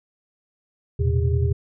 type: tone cluster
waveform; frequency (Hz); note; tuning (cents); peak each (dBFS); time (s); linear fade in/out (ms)
sine; 82.2 / 116.4 / 127.5 / 402.6; E2 / A#2 / C3 / G4; -4 / -2 / -44 / +46; -20 / -23 / -25 / -29; 0.99-1.53; 10
effects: none